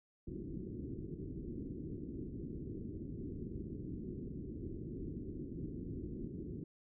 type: low-pass noise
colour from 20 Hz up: white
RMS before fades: -44 dBFS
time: 0.27-6.64 s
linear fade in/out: 5 ms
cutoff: 370 Hz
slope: 48 dB/octave
effects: none